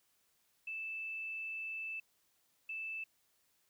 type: tone bursts at uneven times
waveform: sine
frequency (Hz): 2637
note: E7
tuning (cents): 0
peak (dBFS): -39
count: 2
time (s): 0.67-2 / 2.69-3.04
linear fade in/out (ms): 5
effects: white hiss -75 dBFS RMS until 3.69 s